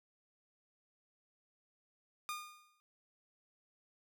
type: tone with exponential decay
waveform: sawtooth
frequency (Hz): 1217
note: D#6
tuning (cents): -39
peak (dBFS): -33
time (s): 2.29-2.8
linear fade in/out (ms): 0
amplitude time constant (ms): 110
effects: none